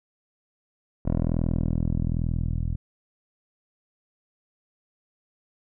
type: tone with low-pass filter sweep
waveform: 10% pulse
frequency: 41.2 Hz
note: E1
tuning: in tune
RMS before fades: -25 dBFS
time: 1.05-2.76 s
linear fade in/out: 10 ms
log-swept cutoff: 610 to 110 Hz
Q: 0.71
effects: none